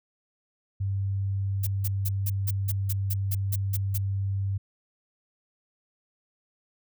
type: tone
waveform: sine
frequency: 98 Hz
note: G2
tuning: in tune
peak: -25 dBFS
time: 0.8-4.58 s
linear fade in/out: 10 ms
type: noise bursts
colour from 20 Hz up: violet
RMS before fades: -31 dBFS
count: 12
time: 1.63-3.98 s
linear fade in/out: 10 ms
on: 40 ms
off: 170 ms
effects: none